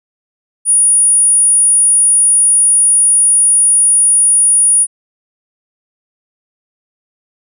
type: tone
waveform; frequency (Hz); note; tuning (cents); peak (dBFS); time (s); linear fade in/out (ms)
sine; 9660; D9; +48; -6; 0.65-4.87; 50
effects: none